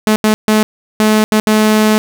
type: tone bursts at uneven times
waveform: sawtooth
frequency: 215.2 Hz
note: A3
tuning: 38 cents flat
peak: -4 dBFS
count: 6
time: 0.07-0.16 / 0.24-0.34 / 0.48-0.63 / 1-1.24 / 1.32-1.4 / 1.47-1.98 s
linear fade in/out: 0 ms
effects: none